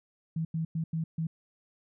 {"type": "tone bursts at uneven times", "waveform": "sine", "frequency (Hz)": 162, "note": "E3", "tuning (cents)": -30, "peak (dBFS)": -28, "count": 5, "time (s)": [[0.36, 0.45], [0.54, 0.65], [0.75, 0.84], [0.93, 1.04], [1.18, 1.27]], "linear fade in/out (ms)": 5, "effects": []}